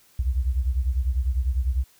sine beating tone pair, 61.74 / 71.74 Hz, B1 / D2, 0 / -40 cents, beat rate 10 Hz, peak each -22 / -26 dBFS, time 0.19-1.84 s, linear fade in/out 5 ms, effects white hiss -58 dBFS RMS until 1.99 s

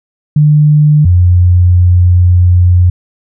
sine tone pair in turn, 150 / 89.19 Hz, D3 / F2, +37 / +37 cents, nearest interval major sixth, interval 900 cents, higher first, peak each -3 dBFS, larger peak neither, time 0.36-1.05 / 1.05-2.9 s, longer second, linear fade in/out 5 ms, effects none

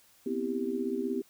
sine chord, C major seventh, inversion third, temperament just, 245.3 / 261.6 / 327 / 392.4 Hz, B3 / C4 / E4 / G4, -12 / 0 / -14 / +2 cents, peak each -35 / -35 / -37 / -33 dBFS, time 0.26-1.22 s, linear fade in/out 5 ms, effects white hiss -62 dBFS RMS until 1.29 s

